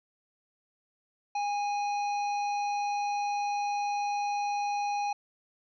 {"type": "harmonic tone with a mistuned harmonic", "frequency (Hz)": 830.6, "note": "G#5", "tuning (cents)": 0, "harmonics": [1, 3, 5, 7], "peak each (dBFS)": [-28, -40, -47, -49], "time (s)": [1.35, 5.13], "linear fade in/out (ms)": 5, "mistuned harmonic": 1, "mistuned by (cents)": -26, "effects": []}